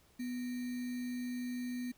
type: tone with sample-and-hold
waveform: sine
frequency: 246.9 Hz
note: B3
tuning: in tune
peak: -36 dBFS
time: 0.19-1.92 s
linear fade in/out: 10 ms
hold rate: 2100 Hz
effects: pink hiss -67 dBFS RMS until 1.97 s